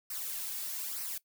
blue noise with flanger, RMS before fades -38 dBFS, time 0.1-1.18 s, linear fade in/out 5 ms, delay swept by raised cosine 0.28 to 2.98 ms, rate 1.1 Hz, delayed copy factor -0.65, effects noise-tail reverb RT60 0.1 s tail -19 dB re dry

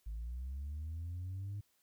sine linear sweep, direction up, 51.91 to 103.3 Hz, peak -37 dBFS, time 0.06-1.61 s, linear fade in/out 10 ms, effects tanh soft clip ceiling -37 dBFS + white hiss -75 dBFS RMS until 1.82 s

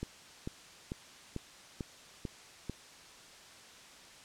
click train, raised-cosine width 3 ms, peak -24 dBFS, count 7, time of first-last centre 0.03-2.697 s, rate 2.25 Hz, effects white hiss -54 dBFS RMS until 4.24 s + low-pass 7000 Hz 12 dB/octave

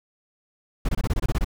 brown noise bursts, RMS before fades -21 dBFS, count 10, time 0.85-1.446 s, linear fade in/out 5 ms, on 38 ms, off 24 ms, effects none

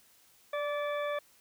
harmonic tone with a mistuned harmonic, 580 Hz, D5, 22 cents flat, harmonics 1 / 2 / 3 / 4 / 6, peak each -32 / -38 / -42 / -44 / -48 dBFS, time 0.53-1.19 s, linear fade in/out 5 ms, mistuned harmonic 1, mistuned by +18 cents, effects white hiss -63 dBFS RMS until 1.4 s

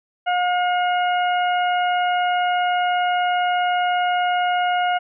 harmonic tone, 717 Hz, F5, 45 cents sharp, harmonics 1 / 2 / 3 / 4, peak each -18 / -25 / -31 / -30 dBFS, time 0.26-4.99 s, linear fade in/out 20 ms, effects none

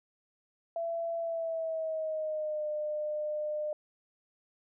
sine tone with pitch glide, 670 to 603.8 Hz, E5 to D5, +28 to +48 cents, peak -31 dBFS, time 0.76-3.73 s, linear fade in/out 2 ms, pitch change -180 cents, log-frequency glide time 1.19-2.67 s, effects none

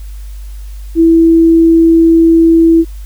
sine tone, 329.6 Hz, E4, in tune, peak -3 dBFS, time 0.95-2.85 s, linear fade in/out 50 ms, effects added 50 Hz sine -23 dBFS peak until 3.05 s + white hiss -44 dBFS RMS until 3.05 s

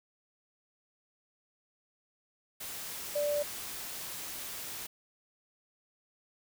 sine tone in noise, 585 Hz, D5, 7 cents flat, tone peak -28 dBFS, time 3.15-3.43 s, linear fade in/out 10 ms, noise white, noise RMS -41 dBFS, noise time 2.6-4.87 s, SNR +10 dB, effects none

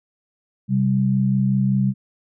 sine tone pair together, 130.81 / 196.12 Hz, C3 / G3, 0 / +1 cents, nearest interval perfect fifth, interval 701 cents, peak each -19 / -18 dBFS, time 0.68-1.94 s, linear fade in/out 50 ms, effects none

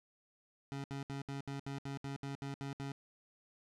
25% pulse tone bursts, 138.59 Hz, C#3, in tune, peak -36 dBFS, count 12, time 0.72-2.919 s, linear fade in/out 0 ms, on 120 ms, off 69 ms, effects low-pass 7000 Hz 12 dB/octave

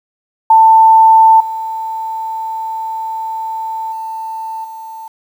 sine tone with level steps, 890 Hz, A5, 20 cents sharp, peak -3 / -18 / -20 / -26 dBFS, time 0.5-5.08 s, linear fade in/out 5 ms, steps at 1.4 / 3.92 / 4.64 s, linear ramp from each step 5 ms, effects 7-bit

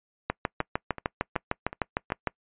two click trains, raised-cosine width 0.5 ms, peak -10 / -21 dBFS, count 14 / 5, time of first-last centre 0.3-2.273 / 0.61-2.103 s, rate 6.59 / 2.68 Hz, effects noise-tail reverb RT60 0.1 s tail -25 dB re dry + resampled to 8000 Hz

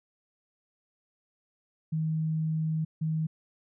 sine tone bursts at uneven times, 158.2 Hz, D#3, 29 cents sharp, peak -26 dBFS, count 2, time 1.92-2.85 / 3.01-3.27 s, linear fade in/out 10 ms, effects none

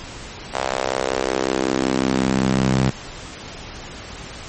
sawtooth tone with high-pass filter sweep, 65.41 Hz, C2, in tune, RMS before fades -20 dBFS, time 0.53-2.91 s, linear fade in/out 20 ms, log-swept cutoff 700 to 140 Hz, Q 2, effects pink hiss -35 dBFS RMS until 4.48 s + MP3 32 kbps

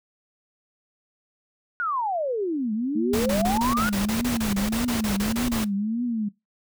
sine exponential two-way sweep, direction down then up, 1480 to 207.7 to 1480 Hz, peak -23 dBFS, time 1.8-3.89 s, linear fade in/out 0 ms, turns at 2.73 s
sine tone with vibrato, 220 Hz, A3, in tune, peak -23 dBFS, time 2.95-6.29 s, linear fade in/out 10 ms, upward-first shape triangle, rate 1.7 Hz, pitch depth 210 cents each way
pink noise bursts, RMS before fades -29 dBFS, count 16, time 3.13-5.645 s, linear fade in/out 5 ms, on 130 ms, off 29 ms
effects noise-tail reverb RT60 0.2 s tail -20 dB re dry

